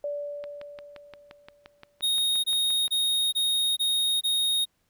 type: tone with exponential decay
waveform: sine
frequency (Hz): 580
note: D5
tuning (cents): -22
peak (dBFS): -27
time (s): 0.04-2.07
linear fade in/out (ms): 2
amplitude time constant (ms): 440
type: click train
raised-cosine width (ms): 0.3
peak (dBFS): -27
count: 15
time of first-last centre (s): 0.44-2.879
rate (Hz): 5.74
type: tone bursts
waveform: square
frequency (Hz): 3727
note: A#7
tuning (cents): -1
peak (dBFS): -23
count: 6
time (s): 2.02-4.655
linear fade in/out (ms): 20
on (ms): 420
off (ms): 23
effects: pink hiss -72 dBFS RMS until 4.89 s